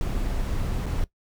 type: noise with dropouts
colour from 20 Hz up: brown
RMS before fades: -26 dBFS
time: 0.01-1.04 s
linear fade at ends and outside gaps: 1 ms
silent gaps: 0.859-0.864 s
effects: noise-tail reverb RT60 0.1 s tail -18 dB re dry